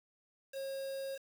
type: tone with quantisation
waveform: triangle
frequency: 542 Hz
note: C#5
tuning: 39 cents flat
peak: -36 dBFS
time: 0.52-1.19 s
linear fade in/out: 50 ms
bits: 8
effects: none